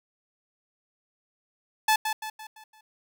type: tone with echo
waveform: sawtooth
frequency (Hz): 868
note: A5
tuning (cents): -24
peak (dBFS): -15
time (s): 1.88-1.96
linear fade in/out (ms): 5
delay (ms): 170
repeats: 5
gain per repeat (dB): -7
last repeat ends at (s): 2.81
effects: none